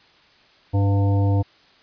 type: harmonic tone with a mistuned harmonic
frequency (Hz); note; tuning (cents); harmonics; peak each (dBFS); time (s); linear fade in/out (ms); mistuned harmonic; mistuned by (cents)
100; G2; +35; 1 / 3 / 5 / 7 / 9; -16 / -26 / -30 / -33 / -35; 0.73-1.43; 20; 3; -40
effects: white hiss -54 dBFS RMS until 1.82 s + resampled to 11025 Hz